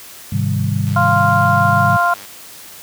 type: chord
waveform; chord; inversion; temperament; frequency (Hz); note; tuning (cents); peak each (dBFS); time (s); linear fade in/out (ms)
sine; Ab major seventh; none; equal; 103.83 / 130.81 / 155.56 / 196; Ab2 / C3 / Eb3 / G3; 0 / 0 / 0 / 0; -18 / -20 / -22 / -22; 0.32-1.97; 5
type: click train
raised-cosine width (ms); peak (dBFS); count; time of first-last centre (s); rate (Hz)
0.2; -19; 139; 0.87-2.25; 100
type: harmonic tone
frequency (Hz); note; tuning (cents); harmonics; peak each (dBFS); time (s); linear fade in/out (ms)
348.6; F4; -3; 2 / 3 / 4; -16 / -16 / -16; 0.96-2.14; 5
effects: white hiss -37 dBFS RMS until 2.82 s + high-pass 60 Hz 12 dB/octave